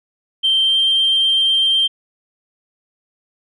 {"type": "tone with pitch glide", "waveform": "sine", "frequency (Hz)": [3136, 3156], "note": ["G7", "G7"], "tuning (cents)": [0, 11], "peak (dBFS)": -11, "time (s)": [0.43, 1.88], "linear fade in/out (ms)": 20, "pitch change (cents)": 11, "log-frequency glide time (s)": [0.64, 0.76], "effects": ["tanh soft clip ceiling -8 dBFS"]}